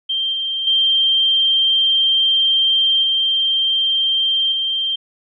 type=tone with level steps; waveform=sine; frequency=3159 Hz; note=G7; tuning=13 cents sharp; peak=-17 / -19 / -12 / -14 / -17 dBFS; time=0.09-4.96 s; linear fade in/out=10 ms; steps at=0.33 / 0.67 / 3.03 / 4.52 s; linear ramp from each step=2 ms; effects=none